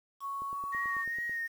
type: tone with pitch glide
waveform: sine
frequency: 1108.7 to 1120.9 Hz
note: C#6 to C#6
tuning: 0 to +19 cents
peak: -34 dBFS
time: 0.2-1.05 s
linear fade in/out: 50 ms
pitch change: +19 cents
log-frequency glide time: 0.47-0.57 s
type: click train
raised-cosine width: 2 ms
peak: -37 dBFS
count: 9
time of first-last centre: 0.42-1.295 s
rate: 9.14 Hz
type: tone with vibrato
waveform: sine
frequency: 1864.7 Hz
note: A#6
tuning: in tune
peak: -32 dBFS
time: 0.72-1.48 s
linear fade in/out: 20 ms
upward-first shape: sine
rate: 2.4 Hz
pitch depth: 21 cents each way
effects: 9-bit